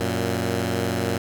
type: tone pair together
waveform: 10% pulse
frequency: 92.5 / 116.54 Hz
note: F#2 / A#2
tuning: 0 / 0 cents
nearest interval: major third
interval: 400 cents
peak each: -17 dBFS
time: 0-1.18 s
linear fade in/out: 5 ms
effects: none